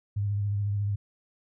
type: tone with vibrato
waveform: sine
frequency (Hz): 101.8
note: G#2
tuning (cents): -34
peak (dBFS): -25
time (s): 0.16-0.96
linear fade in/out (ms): 10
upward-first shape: triangle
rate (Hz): 14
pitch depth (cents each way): 40
effects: none